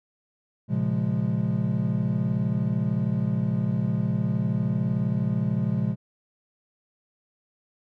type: chord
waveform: triangle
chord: Bb minor seventh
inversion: none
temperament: equal with one note detuned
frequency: 116.54 / 136.13 / 174.61 / 207.7 Hz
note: Bb2 / Db3 / F3 / Ab3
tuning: 0 / -31 / 0 / 0 cents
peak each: -26 dBFS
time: 0.68-5.96 s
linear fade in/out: 50 ms
effects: none